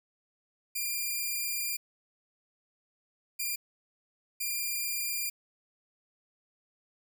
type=tone bursts at uneven times; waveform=5% pulse; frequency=2396 Hz; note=D7; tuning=34 cents sharp; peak=-21 dBFS; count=3; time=0.75-1.77 / 3.39-3.56 / 4.4-5.3 s; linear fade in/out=10 ms; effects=none